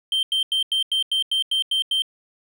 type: tone bursts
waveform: triangle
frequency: 3136 Hz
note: G7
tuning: in tune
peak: -17 dBFS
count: 10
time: 0.12-2.021 s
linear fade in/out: 2 ms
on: 110 ms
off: 89 ms
effects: none